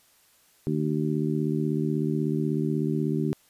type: harmonic tone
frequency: 76.3 Hz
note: D#2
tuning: 33 cents flat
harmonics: 2 / 3 / 4 / 5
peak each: -27 / -29 / -30 / -31 dBFS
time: 0.67-3.33 s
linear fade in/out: 0 ms
effects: white hiss -61 dBFS RMS until 3.49 s + resampled to 32000 Hz

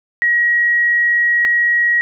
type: tone pair in turn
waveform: sine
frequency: 1902 / 1902 Hz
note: A#6 / A#6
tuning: +34 / +34 cents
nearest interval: unison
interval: 0 cents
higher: neither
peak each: -11 dBFS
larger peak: neither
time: 0.22-1.45 / 1.45-2.01 s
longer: first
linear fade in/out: 0 ms
effects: none

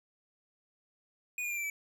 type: tone with pitch steps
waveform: square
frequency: 2466 / 2425 / 2385 / 2345 / 2306 Hz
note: D#7 / D#7 / D7 / D7 / D7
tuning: -16 / -45 / +26 / -3 / -32 cents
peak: -34 dBFS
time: 1.38-1.7 s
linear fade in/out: 2 ms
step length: 64 ms
effects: none

